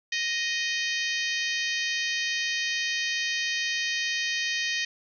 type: harmonic tone with a mistuned harmonic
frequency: 622.3 Hz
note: D#5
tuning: in tune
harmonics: 3 / 4 / 5 / 6 / 7 / 8 / 9 / 10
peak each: -30 / -32 / -34 / -36 / -37 / -38 / -39 / -40 dBFS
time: 0.12-4.85 s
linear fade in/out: 5 ms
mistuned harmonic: 8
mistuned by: -30 cents
effects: none